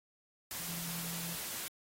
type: tone in noise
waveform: sine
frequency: 170 Hz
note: F3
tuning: 46 cents flat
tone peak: -45 dBFS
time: 0.6-1.35 s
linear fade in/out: 0 ms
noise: white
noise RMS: -41 dBFS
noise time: 0.51-1.68 s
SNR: -7 dB
effects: AAC 48 kbps